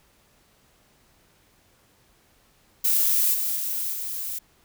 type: noise with level steps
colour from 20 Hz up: violet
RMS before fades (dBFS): -21 / -26 / -28 / -31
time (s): 2.84-4.39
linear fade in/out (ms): 10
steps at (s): 3.33 / 3.55 / 3.92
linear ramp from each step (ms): 20
effects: pink hiss -61 dBFS RMS until 4.64 s